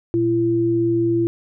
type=tone pair together; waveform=sine; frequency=118.71 / 338.2 Hz; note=A#2 / E4; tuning=+32 / +44 cents; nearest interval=octave + tritone; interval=1812 cents; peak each=-24 / -16 dBFS; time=0.14-1.27 s; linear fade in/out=0 ms; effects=none